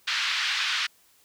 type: band-pass noise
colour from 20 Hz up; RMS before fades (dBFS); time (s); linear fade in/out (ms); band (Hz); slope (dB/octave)
white; -27; 0.07-0.87; 10; 1300 to 4200; 24
effects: white hiss -61 dBFS RMS until 1.24 s